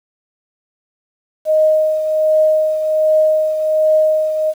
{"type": "tone with tremolo", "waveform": "sine", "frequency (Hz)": 622.3, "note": "D#5", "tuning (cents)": 0, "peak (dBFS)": -8, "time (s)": [1.45, 4.54], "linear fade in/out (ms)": 50, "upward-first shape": "triangle", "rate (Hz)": 1.3, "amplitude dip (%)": 60, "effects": ["7-bit"]}